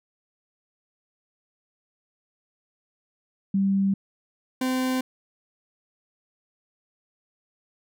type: tone pair in turn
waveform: sine / 40% pulse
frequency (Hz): 195.6 / 257.5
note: G3 / C4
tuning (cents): -4 / -28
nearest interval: perfect fourth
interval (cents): 476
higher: second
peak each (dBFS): -19 / -22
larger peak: first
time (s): 3.54-3.94 / 4.61-5.01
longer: neither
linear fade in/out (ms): 5
effects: none